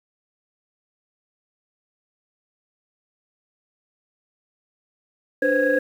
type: tone cluster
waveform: sine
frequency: 292.1 / 498.8 / 527 / 1652 Hz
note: D4 / B4 / C5 / G#6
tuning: -9 / +17 / +12 / -10 cents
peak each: -24 / -22 / -20 / -22 dBFS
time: 5.42-5.79 s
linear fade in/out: 5 ms
effects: tanh soft clip ceiling -8 dBFS + 8-bit